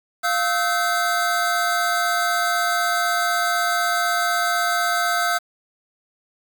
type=tone cluster; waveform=square; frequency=698 / 1298 / 1534 Hz; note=F5 / E6 / G6; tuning=-1 / -27 / -38 cents; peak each=-24 dBFS; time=0.23-5.39 s; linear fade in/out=20 ms; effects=7-bit